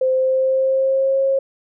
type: tone with pitch glide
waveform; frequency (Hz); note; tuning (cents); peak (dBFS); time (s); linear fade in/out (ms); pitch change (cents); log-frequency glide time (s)
sine; 519 to 540.1; C5 to C#5; -14 to -45; -14; 0.01-1.39; 5; +69; 0.12-1.19
effects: none